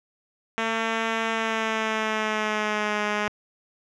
5% pulse tone with pitch glide, 225.3 to 209 Hz, A3 to G#3, +41 to +11 cents, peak -12 dBFS, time 0.58-3.28 s, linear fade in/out 0 ms, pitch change -130 cents, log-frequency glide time 1.29-3.03 s, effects low-pass 4000 Hz 12 dB/octave

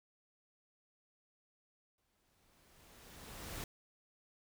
pink noise with exponential growth, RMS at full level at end -43 dBFS, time 1.98-3.64 s, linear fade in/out 2 ms, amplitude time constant 360 ms, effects none

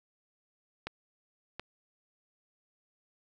clicks, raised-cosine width 0.3 ms, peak -20 / -22 dBFS, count 2, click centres 0.87 / 1.596 s, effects none

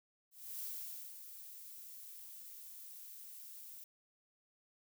violet noise with ADSR envelope, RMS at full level -43 dBFS, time 0.31-3.84 s, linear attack 310 ms, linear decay 520 ms, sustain -9 dB, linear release 3 ms, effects none

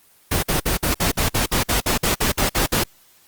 pink noise bursts, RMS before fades -19 dBFS, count 15, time 0.31-2.838 s, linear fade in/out 10 ms, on 120 ms, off 52 ms, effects white hiss -54 dBFS RMS until 3.27 s + Opus 24 kbps

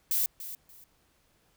violet noise with echo, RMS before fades -27 dBFS, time 0.11-0.26 s, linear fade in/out 2 ms, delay 290 ms, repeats 2, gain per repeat -13 dB, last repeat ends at 0.84 s, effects pink hiss -68 dBFS RMS until 1.56 s

